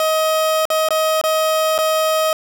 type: tone with dropouts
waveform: 30% pulse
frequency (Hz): 631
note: D#5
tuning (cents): +24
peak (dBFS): -12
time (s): 0-2.33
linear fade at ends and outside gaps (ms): 1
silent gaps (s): 0.654-0.702 / 0.887-0.906 / 1.214-1.238 / 1.78-1.787
effects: none